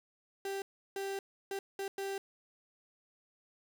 35% pulse tone bursts at uneven times, 392 Hz, G4, in tune, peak -34 dBFS, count 5, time 0.45-0.62 / 0.96-1.19 / 1.51-1.59 / 1.79-1.88 / 1.98-2.18 s, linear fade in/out 2 ms, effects none

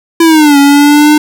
square linear two-way sweep, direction down then up, 336.6 to 280 to 302.6 Hz, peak -3 dBFS, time 0.2-1.18 s, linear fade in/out 5 ms, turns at 0.58 s, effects none

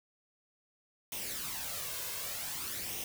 white noise with flanger, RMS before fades -39 dBFS, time 1.12-3.04 s, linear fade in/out 2 ms, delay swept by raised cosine 0.33 to 1.93 ms, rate 0.54 Hz, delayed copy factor +0.6, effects none

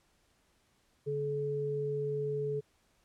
sine tone pair together, 143.2 / 428.9 Hz, D3 / A4, -43 / -44 cents, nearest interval octave + perfect fifth, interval 1899 cents, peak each -37 / -32 dBFS, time 1.06-2.61 s, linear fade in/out 20 ms, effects pink hiss -71 dBFS RMS until 3.04 s + low-pass 11000 Hz 12 dB/octave

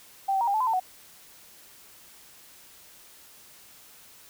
sine tone with pitch steps, 782 / 772 / 941 / 800 / 869 / 1016 / 897 / 742 Hz, G5 / G5 / A#5 / G5 / A5 / B5 / A5 / F#5, -4 / -27 / +16 / +35 / -22 / +49 / +33 / +5 cents, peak -22 dBFS, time 0.28-0.8 s, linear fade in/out 10 ms, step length 65 ms, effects white hiss -52 dBFS RMS until 4.29 s

